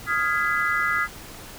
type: chord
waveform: sine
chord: F half-diminished seventh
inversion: third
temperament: equal with one note detuned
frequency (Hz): 1244.5 / 1396.9 / 1661.2 / 2010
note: Eb6 / F6 / Ab6 / Cb7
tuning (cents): 0 / 0 / 0 / +30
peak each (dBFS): -26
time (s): 0.06-1.08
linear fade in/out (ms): 50
effects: pink hiss -41 dBFS RMS until 1.58 s